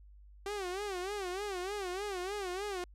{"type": "tone with vibrato", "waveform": "sawtooth", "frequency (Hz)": 385.3, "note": "G4", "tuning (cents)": -30, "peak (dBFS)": -32, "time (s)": [0.46, 2.84], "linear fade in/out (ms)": 2, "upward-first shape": "sine", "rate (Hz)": 3.3, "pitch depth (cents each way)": 140, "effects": ["added 50 Hz sine -53 dBFS peak until 2.94 s", "low-pass 10000 Hz 12 dB/octave"]}